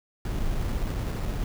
brown noise with sample-and-hold, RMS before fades -28 dBFS, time 0.25-1.44 s, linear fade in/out 2 ms, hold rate 3150 Hz, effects none

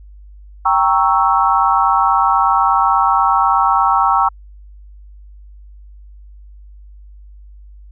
sine chord, G diminished seventh, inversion none, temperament equal, 784 / 932.3 / 1108.7 / 1318.5 Hz, G5 / Bb5 / Db6 / Fb6, 0 / 0 / 0 / 0 cents, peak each -16 dBFS, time 0.65-4.29 s, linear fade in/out 10 ms, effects added 50 Hz sine -36 dBFS peak until 7.91 s

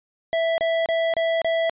square tone bursts, 659.3 Hz, E5, in tune, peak -20 dBFS, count 5, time 0.33-1.696 s, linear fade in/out 0 ms, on 250 ms, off 29 ms, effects resampled to 8000 Hz

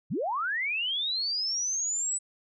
sine linear sweep, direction up, 99 to 8000 Hz, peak -27 dBFS, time 0.1-2.19 s, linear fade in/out 20 ms, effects none

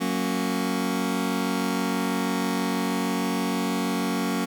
sawtooth chord, F# major, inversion none, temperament just, 185 / 231.2 / 277.5 Hz, F#3 / A#3 / C#4, 0 / -14 / +2 cents, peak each -24 dBFS, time 0-4.46 s, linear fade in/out 20 ms, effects none

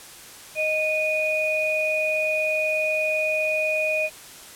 sine tone pair together, 622.3 / 2468 Hz, D#5 / D#7, 0 / -15 cents, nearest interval 2 octaves, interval 2385 cents, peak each -24 / -23 dBFS, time 0.55-4.1 s, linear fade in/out 50 ms, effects white hiss -43 dBFS RMS until 4.55 s + low-pass 12000 Hz 12 dB/octave

